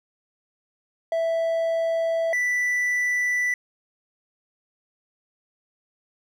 triangle tone pair in turn, 659.3 / 1975.7 Hz, E5 / B6, 0 / 0 cents, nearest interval octave + perfect fifth, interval 1900 cents, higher second, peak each -19 dBFS, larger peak neither, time 1.12-2.33 / 2.33-3.54 s, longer neither, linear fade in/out 2 ms, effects none

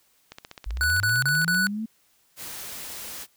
click train, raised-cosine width 0.2 ms, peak -22 dBFS, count 20, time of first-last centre 0.32-1.546 s, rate 15.5 Hz
sine linear sweep, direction up, 46.25 to 226.7 Hz, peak -27 dBFS, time 0.66-1.86 s, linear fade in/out 10 ms
square tone bursts, 1480 Hz, F#6, in tune, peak -21 dBFS, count 4, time 0.81-1.669 s, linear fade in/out 0 ms, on 190 ms, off 33 ms
white noise, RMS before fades -37 dBFS, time 2.36-3.27 s, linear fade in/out 50 ms
effects white hiss -64 dBFS RMS until 3.36 s

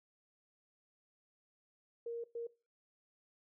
sine tone bursts at uneven times, 467.5 Hz, A#4, 5 cents sharp, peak -38 dBFS, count 2, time 2.06-2.24 / 2.35-2.47 s, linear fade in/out 5 ms, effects noise-tail reverb RT60 0.3 s tail -20 dB re dry

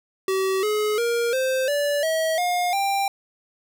square tone with pitch steps, 381.9 / 423.7 / 470.2 / 521.7 / 578.9 / 642.3 / 712.7 / 790.7 Hz, G4 / G#4 / A#4 / C5 / D5 / E5 / F5 / G5, -45 / +35 / +15 / -5 / -25 / -45 / +35 / +15 cents, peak -21 dBFS, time 0.28-3.08 s, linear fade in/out 2 ms, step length 350 ms, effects none

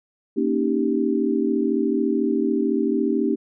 sine chord, Eb dominant seventh, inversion second, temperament equal, 233.1 / 277.2 / 311.1 / 392 Hz, Bb3 / Db4 / Eb4 / G4, 0 / 0 / 0 / 0 cents, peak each -24 dBFS, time 0.36-3.36 s, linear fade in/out 20 ms, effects none

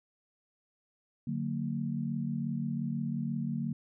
sine chord, D augmented, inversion none, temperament just, 146.83 / 183.54 / 229.4 Hz, D3 / F#3 / A#3, 0 / -14 / -28 cents, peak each -35 / -37 / -34 dBFS, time 1.27-3.73 s, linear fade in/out 5 ms, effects none

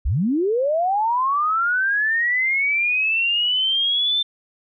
sine linear sweep, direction up, 44.36 to 3579 Hz, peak -17 dBFS, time 0.05-4.23 s, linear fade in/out 10 ms, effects none

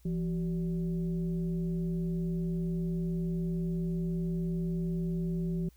sine tone with frequency modulation, 170 Hz, F3, 46 cents flat, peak -29 dBFS, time 0.05-5.69 s, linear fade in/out 5 ms, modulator 210 Hz, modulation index 0.58, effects added 60 Hz sine -58 dBFS peak until 5.76 s + white hiss -68 dBFS RMS until 5.76 s

